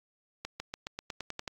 accelerating click train, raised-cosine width 0.2 ms, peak -19 dBFS, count 10, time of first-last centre 0.45-1.478 s, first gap 150 ms, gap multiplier 0.93, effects AAC 48 kbps

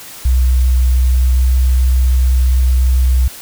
sine tone with pitch glide, 63 to 63.51 Hz, B1 to B1, +35 to +49 cents, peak -8 dBFS, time 0.25-3.28 s, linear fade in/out 5 ms, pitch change +14 cents, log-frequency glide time 1.08-1.59 s, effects white hiss -33 dBFS RMS until 3.41 s

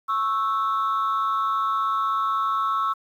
sine tone pair together, 1101 / 1317.7 Hz, C#6 / E6, -12 / -1 cents, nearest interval minor third, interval 311 cents, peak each -22 dBFS, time 0.08-2.94 s, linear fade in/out 20 ms, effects tanh soft clip ceiling -17 dBFS + 9-bit

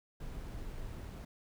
brown noise with sample-and-hold, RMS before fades -43 dBFS, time 0.2-1.25 s, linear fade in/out 5 ms, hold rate 11025 Hz, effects none

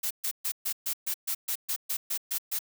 blue noise bursts, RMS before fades -30 dBFS, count 13, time 0.03-2.591 s, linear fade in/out 10 ms, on 77 ms, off 130 ms, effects none

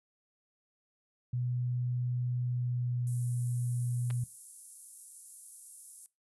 sine tone with pitch glide, 123.47 to 122.19 Hz, B2 to B2, 0 to -18 cents, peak -30 dBFS, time 1.33-4.24 s, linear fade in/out 5 ms, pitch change -18 cents, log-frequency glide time 2.42-3.18 s
white high-pass noise, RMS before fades -43 dBFS, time 3.07-6.06 s, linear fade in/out 0 ms, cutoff 10000 Hz, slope 24 dB/octave
clicks, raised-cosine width 0.3 ms, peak -30 dBFS, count 2, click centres 4.103 / 4.108 s
effects noise-tail reverb RT60 0.2 s tail -19 dB re dry + resampled to 24000 Hz

